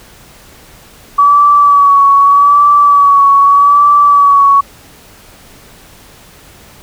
sine tone with vibrato, 1139 Hz, C#6, 47 cents sharp, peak -3 dBFS, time 1.18-4.61 s, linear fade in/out 10 ms, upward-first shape sine, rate 0.82 Hz, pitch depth 35 cents each way, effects pink hiss -39 dBFS RMS until 6.82 s

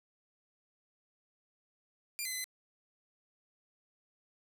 10% pulse tone with pitch steps, 2393 / 2047 / 2021 / 2032 Hz, D7 / C7 / B6 / B6, +32 / -38 / +39 / +49 cents, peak -27 dBFS, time 2.19-2.442 s, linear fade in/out 0 ms, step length 63 ms, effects 11-bit

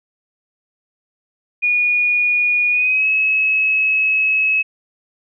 sine tone with pitch glide, 2449 to 2574 Hz, D#7 to E7, -28 to -42 cents, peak -13 dBFS, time 1.62-4.63 s, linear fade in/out 20 ms, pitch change +86 cents, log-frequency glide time 2.71-3.07 s, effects none

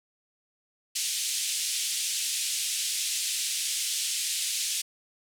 white band-pass noise, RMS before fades -30 dBFS, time 0.95-4.82 s, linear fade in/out 10 ms, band 2600 to 9700 Hz, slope 24 dB/octave, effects none

